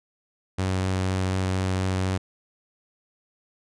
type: tone with vibrato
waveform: sawtooth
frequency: 93.8 Hz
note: F#2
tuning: 24 cents sharp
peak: -19 dBFS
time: 0.58-2.18 s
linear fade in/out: 10 ms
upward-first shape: sine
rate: 4.1 Hz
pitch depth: 8 cents each way
effects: resampled to 22050 Hz